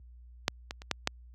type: clicks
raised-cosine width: 0.2 ms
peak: -7 / -19 / -28 / -10 / -9 dBFS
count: 5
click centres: 0.481 / 0.709 / 0.819 / 0.913 / 1.074 s
effects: added 60 Hz sine -43 dBFS peak until 1.34 s + high-pass 80 Hz 12 dB/octave